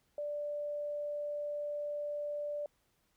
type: tone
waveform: sine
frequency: 587.3 Hz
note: D5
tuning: in tune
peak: -35 dBFS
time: 0.18-2.66 s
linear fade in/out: 2 ms
effects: pink hiss -75 dBFS RMS until 3.16 s